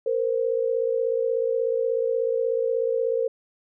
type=tone pair together; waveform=sine; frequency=461.5 / 518 Hz; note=A#4 / C5; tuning=-17 / -17 cents; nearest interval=major second; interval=200 cents; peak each=-23 / -25 dBFS; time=0.06-3.28 s; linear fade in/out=5 ms; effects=none